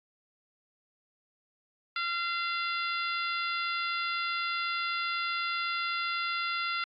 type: harmonic tone with a mistuned harmonic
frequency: 687 Hz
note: F5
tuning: 29 cents flat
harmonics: 2 / 3 / 4 / 5 / 6 / 7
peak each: -32 / -36 / -38 / -40 / -42 / -43 dBFS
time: 1.96-6.84 s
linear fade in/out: 2 ms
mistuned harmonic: 5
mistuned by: +16 cents
effects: AAC 48 kbps